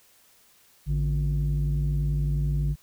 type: tone pair together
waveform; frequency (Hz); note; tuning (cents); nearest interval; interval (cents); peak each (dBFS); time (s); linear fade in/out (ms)
sine; 54.91 / 146.4; A1 / D3; -3 / -5; octave + perfect fourth; 1698; -23; 0.86-2.76; 50
effects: tanh soft clip ceiling -19 dBFS + white hiss -59 dBFS RMS until 2.82 s